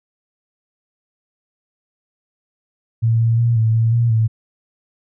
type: tone with pitch steps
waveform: sine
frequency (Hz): 114.1 / 114.8 / 117.6 / 111.6 / 113.6 / 117.7 / 111.6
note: A#2 / A#2 / A#2 / A2 / A#2 / A#2 / A2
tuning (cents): -37 / -26 / +16 / +25 / -44 / +17 / +25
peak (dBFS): -12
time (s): 3.02-4.28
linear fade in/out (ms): 20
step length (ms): 180
effects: none